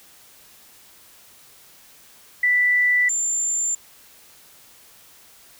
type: tone pair in turn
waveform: sine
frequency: 1975.5 / 7229 Hz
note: B6 / A8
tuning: 0 / +46 cents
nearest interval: octave + minor seventh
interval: 2246 cents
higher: second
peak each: -15 / -20 dBFS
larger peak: first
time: 2.43-3.09 / 3.09-3.75 s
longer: neither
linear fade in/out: 5 ms
effects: white hiss -50 dBFS RMS until 5.59 s